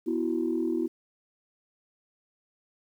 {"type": "chord", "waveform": "sine", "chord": "B suspended fourth", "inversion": "none", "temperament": "equal", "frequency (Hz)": [246.9, 329.6, 370], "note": ["B3", "E4", "F#4"], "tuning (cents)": [0, 0, 0], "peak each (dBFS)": [-31, -27, -31], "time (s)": [0.06, 0.88], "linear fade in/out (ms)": 20, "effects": ["tanh soft clip ceiling -17 dBFS", "10-bit"]}